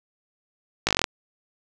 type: slowing click train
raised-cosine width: 0.2 ms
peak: -3 dBFS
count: 9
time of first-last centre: 0.87-1.042 s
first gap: 18 ms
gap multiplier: 1.05
effects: none